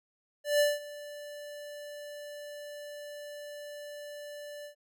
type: tone with ADSR envelope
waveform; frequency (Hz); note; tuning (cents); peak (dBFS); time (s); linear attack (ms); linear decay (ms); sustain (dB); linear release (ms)
square; 586; D5; -4; -22; 0.44-4.75; 160; 190; -20; 100
effects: none